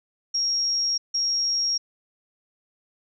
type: tone bursts at uneven times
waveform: sine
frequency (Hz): 5588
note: F8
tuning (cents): 0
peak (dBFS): -21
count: 2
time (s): 0.34-0.98 / 1.14-1.78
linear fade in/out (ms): 10
effects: none